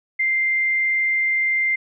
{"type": "tone", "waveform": "sine", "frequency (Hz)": 2093, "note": "C7", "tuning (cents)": 0, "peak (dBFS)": -17, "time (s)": [0.19, 1.76], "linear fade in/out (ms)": 10, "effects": []}